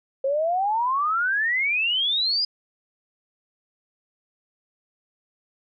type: exponential sweep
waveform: sine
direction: up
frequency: 528 to 5000 Hz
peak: -20 dBFS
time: 0.24-2.45 s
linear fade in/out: 5 ms
effects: none